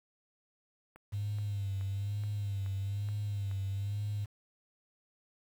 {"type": "click train", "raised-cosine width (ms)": 0.5, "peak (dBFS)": -38, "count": 7, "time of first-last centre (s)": [0.96, 3.513], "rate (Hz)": 2.35}
{"type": "tone with vibrato", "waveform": "sine", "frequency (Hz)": 100.6, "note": "G2", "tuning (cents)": 45, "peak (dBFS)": -32, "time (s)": [1.12, 4.26], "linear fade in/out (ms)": 20, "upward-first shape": "sine", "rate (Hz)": 1.1, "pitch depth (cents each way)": 59}
{"effects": ["9-bit"]}